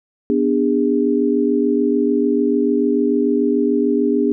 sine chord, G# diminished, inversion first, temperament equal with one note detuned, 246.9 / 293.7 / 406.5 Hz, B3 / D4 / G#4, 0 / 0 / -37 cents, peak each -18 / -18 / -18 dBFS, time 0.3-4.32 s, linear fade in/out 0 ms, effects none

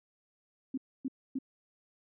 sine tone bursts, 264.9 Hz, C4, 22 cents sharp, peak -31 dBFS, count 3, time 0.74-1.388 s, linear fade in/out 5 ms, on 36 ms, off 270 ms, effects none

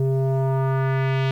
square tone with low-pass filter sweep, 133.5 Hz, C3, 35 cents sharp, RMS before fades -21 dBFS, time 0-1.31 s, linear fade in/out 2 ms, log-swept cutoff 390 to 3300 Hz, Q 1.7, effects 9-bit

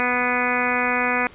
harmonic tone with a mistuned harmonic, 246.9 Hz, B3, in tune, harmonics 1 / 2 / 3 / 4 / 5 / 6 / 7 / 8 / 9 / 10, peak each -28 / -28 / -28 / -28 / -28 / -28 / -28 / -28 / -28 / -28 dBFS, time 0-1.27 s, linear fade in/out 0 ms, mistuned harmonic 8, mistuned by +27 cents, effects pink hiss -46 dBFS RMS until 1.34 s + resampled to 8000 Hz

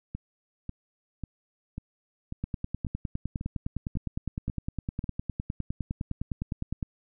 two click trains, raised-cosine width 5 ms, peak -18 / -22 dBFS, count 44 / 10, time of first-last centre 2.44-6.828 / 0.15-5.041 s, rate 9.8 / 1.84 Hz, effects none

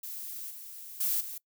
violet noise with level steps, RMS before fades -40 / -45 / -29 / -40 dBFS, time 0.03-1.38 s, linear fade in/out 5 ms, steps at 0.5 / 1 / 1.2 s, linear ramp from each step 10 ms, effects noise-tail reverb RT60 0.1 s tail -23 dB re dry

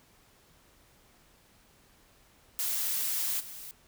blue noise with level steps, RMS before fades -31 / -44 dBFS, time 2.59-3.71 s, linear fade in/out 0 ms, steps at 3.39 s, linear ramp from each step 20 ms, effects pink hiss -62 dBFS RMS until 3.87 s

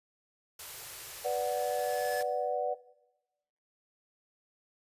white band-stop noise, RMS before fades -44 dBFS, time 0.59-2.23 s, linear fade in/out 5 ms, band 160 to 340 Hz, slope 48 dB/octave
square tone with exponential growth, 1724 Hz, A6, 36 cents flat, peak -36 dBFS, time 0.73-2.21 s, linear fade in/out 0 ms, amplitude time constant 320 ms
sine chord, B minor, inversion none, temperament equal, 493.9 / 587.3 / 740 Hz, B4 / D5 / F#5, 0 / 0 / 0 cents, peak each -33 dBFS, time 1.24-2.75 s, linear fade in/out 20 ms
effects noise-tail reverb RT60 1.0 s tail -18 dB re dry + resampled to 32000 Hz

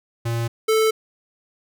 square tone pair in turn, 116.4 / 439.5 Hz, A#2 / A4, -2 / -2 cents, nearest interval octave + major seventh, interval 2300 cents, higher second, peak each -22 / -16 dBFS, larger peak second, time 0.25-0.48 / 0.68-0.91 s, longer neither, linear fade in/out 10 ms, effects none

